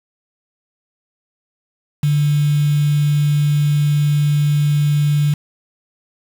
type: tone with quantisation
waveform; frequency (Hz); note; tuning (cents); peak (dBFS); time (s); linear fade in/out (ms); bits
sine; 146.83; D3; 0; -12; 2.03-5.34; 5; 5
effects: none